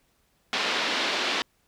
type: band-pass noise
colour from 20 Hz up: white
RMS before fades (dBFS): -27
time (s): 0.53-1.42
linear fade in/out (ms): 0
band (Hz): 230 to 4200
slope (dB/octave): 24
effects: pink hiss -68 dBFS RMS until 1.67 s